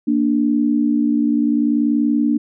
sine tone pair together, 233.1 / 293.7 Hz, A#3 / D4, 0 / 0 cents, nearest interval major third, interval 400 cents, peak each -17 / -16 dBFS, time 0.07-2.38 s, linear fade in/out 10 ms, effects none

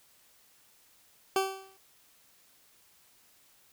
20% pulse tone with exponential decay, 385 Hz, G4, 31 cents flat, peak -18 dBFS, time 1.36-1.77 s, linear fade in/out 2 ms, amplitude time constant 89 ms, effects white hiss -63 dBFS RMS until 3.72 s

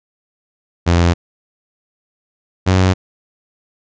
sawtooth tone pair in turn, 86.1 / 93.26 Hz, F2 / F#2, -24 / +14 cents, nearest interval minor second, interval 138 cents, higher second, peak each -6 dBFS, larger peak neither, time 0.86-1.14 / 2.66-2.94 s, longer neither, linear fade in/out 20 ms, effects resampled to 16000 Hz

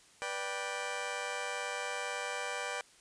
15% pulse chord, G major, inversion first, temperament just, 490 / 588 / 784 Hz, B4 / D5 / G5, -14 / +2 / 0 cents, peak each -34 dBFS, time 0.22-2.81 s, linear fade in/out 0 ms, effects white hiss -61 dBFS RMS until 3 s + resampled to 22050 Hz

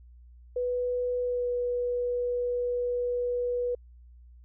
sine tone with pitch glide, 493.9 to 488.8 Hz, B4 to B4, 0 to -18 cents, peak -26 dBFS, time 0.56-3.75 s, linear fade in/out 5 ms, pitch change -18 cents, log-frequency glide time 1.21-1.48 s, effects added 60 Hz sine -49 dBFS peak until 4.44 s

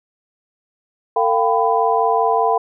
sine tone cluster, 451.5 / 697 / 782 / 1000 Hz, A4 / F5 / G5 / B5, +45 / -4 / -4 / +21 cents, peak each -19 dBFS, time 1.16-2.58 s, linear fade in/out 5 ms, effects none

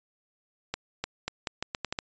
accelerating click train, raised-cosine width 0.2 ms, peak -13 dBFS, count 9, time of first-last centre 0.74-1.988 s, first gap 300 ms, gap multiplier 0.8, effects resampled to 16000 Hz

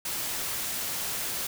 white noise, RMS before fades -32 dBFS, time 0.05-1.47 s, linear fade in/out 5 ms, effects none

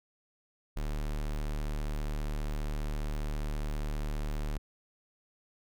square tone, 37.43 Hz, D1, 34 cents sharp, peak -32 dBFS, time 0.76-4.58 s, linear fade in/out 10 ms, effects none

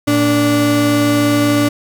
35% pulse tone pair together, 114.13 / 291.6 Hz, A#2 / D4, -36 / -12 cents, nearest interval octave + major third, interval 1624 cents, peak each -17 / -10 dBFS, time 0.07-1.69 s, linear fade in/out 10 ms, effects none

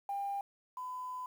sine tone pair in turn, 799 / 1006.7 Hz, G5 / B5, +33 / +33 cents, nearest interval major third, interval 400 cents, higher second, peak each -33 / -38 dBFS, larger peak first, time 0.09-0.41 / 0.77-1.26 s, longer second, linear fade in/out 2 ms, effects tanh soft clip ceiling -30 dBFS + 10-bit

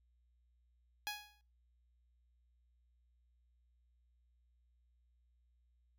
10% pulse tone with exponential decay, 833 Hz, G#5, 5 cents sharp, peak -28 dBFS, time 1.07-1.41 s, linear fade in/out 0 ms, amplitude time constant 72 ms, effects noise-tail reverb RT60 0.4 s tail -22 dB re dry + added 60 Hz sine -70 dBFS peak until 5.98 s

